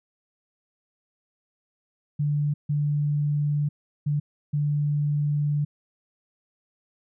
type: tone bursts at uneven times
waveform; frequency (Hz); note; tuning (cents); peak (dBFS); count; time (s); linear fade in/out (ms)
sine; 146.83; D3; 0; -21; 4; 2.19-2.54 / 2.69-3.69 / 4.06-4.2 / 4.53-5.65; 10
effects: none